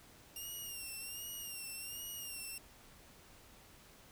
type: tone with vibrato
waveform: 5% pulse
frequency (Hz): 2794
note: F7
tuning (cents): 0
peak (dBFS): -35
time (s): 0.36-2.58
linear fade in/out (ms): 2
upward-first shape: sine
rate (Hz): 1.3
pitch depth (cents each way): 66
effects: pink hiss -60 dBFS RMS until 4.11 s